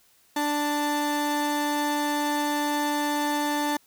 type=tone pair together; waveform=35% pulse; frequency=293.7 / 883.2 Hz; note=D4 / A5; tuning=0 / +6 cents; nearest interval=octave + perfect fifth; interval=1906 cents; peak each=-25 / -25 dBFS; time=0.36-3.77 s; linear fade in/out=5 ms; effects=white hiss -61 dBFS RMS until 3.86 s